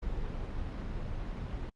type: noise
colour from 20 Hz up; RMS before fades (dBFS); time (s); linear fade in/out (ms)
brown; -36; 0.02-1.7; 10
effects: low-pass 4000 Hz 12 dB/octave + Opus 24 kbps